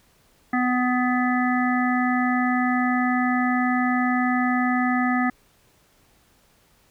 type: harmonic tone with a mistuned harmonic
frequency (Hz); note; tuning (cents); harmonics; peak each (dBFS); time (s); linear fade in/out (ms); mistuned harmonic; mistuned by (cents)
249.9; B3; +21; 1 / 3 / 5 / 7 / 8; -21 / -26 / -28 / -29 / -30; 0.53-5.3; 5; 7; -18
effects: pink hiss -60 dBFS RMS until 6.9 s